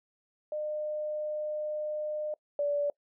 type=tone pair in turn; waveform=sine; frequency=606 / 579 Hz; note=D#5 / D5; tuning=-46 / -25 cents; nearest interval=minor second; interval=79 cents; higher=first; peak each=-31 / -26 dBFS; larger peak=second; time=0.52-2.34 / 2.59-2.9 s; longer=first; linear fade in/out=2 ms; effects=noise-tail reverb RT60 0.1 s tail -24 dB re dry